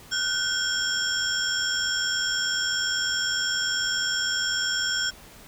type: tone cluster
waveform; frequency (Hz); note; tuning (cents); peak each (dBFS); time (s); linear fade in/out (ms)
sine; 1449 / 1529 / 3259 / 5420 / 7290; F#6 / G6 / G#7 / E8 / A#8; -37 / -44 / -33 / +47 / -40; -32 / -29 / -30 / -28 / -33; 0.11-5.11; 20
effects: pink hiss -48 dBFS RMS until 5.47 s